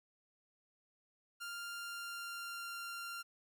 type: tone with pitch glide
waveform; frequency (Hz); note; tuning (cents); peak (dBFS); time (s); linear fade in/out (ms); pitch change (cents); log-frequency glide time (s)
sawtooth; 1396.9 to 1386.4; F6 to F6; 0 to -13; -39; 1.4-3.23; 20; -13; 1.68-2.74
effects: 13-bit